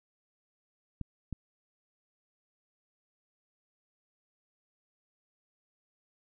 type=clicks; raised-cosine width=5 ms; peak=-24 dBFS; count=2; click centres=1.013 / 1.327 s; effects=none